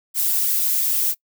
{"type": "noise with flanger", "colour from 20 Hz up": "violet", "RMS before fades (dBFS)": -20, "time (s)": [0.14, 1.15], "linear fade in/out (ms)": 50, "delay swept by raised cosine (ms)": [0.7, 4.5], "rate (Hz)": 2.9, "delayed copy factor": -0.7, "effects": ["noise-tail reverb RT60 0.1 s tail -24 dB re dry"]}